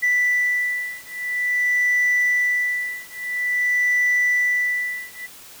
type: beating tone pair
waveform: sine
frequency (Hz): 1975.5 / 1975.99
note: B6 / B6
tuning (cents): 0 / 0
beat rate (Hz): 0.49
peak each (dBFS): -20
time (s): 0.02-5.27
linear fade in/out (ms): 20
effects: tanh soft clip ceiling -13 dBFS + white hiss -43 dBFS RMS until 5.6 s